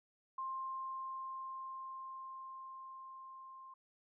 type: tone with level ramp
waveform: sine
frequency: 1056 Hz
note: C6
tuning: 16 cents sharp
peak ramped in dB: -38 to -51 dBFS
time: 0.38-3.74 s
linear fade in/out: 5 ms
effects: none